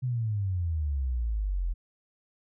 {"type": "exponential sweep", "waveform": "sine", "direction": "down", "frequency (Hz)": [130, 41.2], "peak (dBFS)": -26, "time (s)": [0.02, 1.74], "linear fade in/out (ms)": 20, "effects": []}